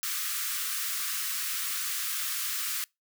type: high-pass noise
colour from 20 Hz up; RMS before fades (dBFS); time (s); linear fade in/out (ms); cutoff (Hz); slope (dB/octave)
white; -32; 0.03-2.84; 0; 1100; 96
effects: noise-tail reverb RT60 0.2 s tail -25 dB re dry